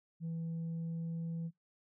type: tone with pitch glide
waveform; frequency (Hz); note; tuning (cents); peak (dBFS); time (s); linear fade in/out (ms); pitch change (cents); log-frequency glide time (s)
sine; 164.81 to 165.86; E3 to E3; 0 to +11; -34; 0.2-1.51; 50; +11; 0.38-1.27
effects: noise-tail reverb RT60 0.2 s tail -25 dB re dry + tanh soft clip ceiling -35 dBFS